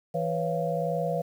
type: tone cluster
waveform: sine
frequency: 164.3 / 492.3 / 554 / 687 Hz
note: E3 / B4 / C#5 / F5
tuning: -5 / -6 / -1 / -29 cents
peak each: -31 dBFS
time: 0.14-1.22 s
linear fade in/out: 10 ms
effects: 9-bit